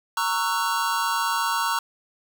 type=chord; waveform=square; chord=F# dominant seventh; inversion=first; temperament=just; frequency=925 / 1110 / 1332 / 1480 Hz; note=A#5 / C#6 / E6 / F#6; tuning=-14 / +2 / +18 / 0 cents; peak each=-27 / -28 / -29 / -31 dBFS; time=0.17-1.79 s; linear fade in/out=2 ms; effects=none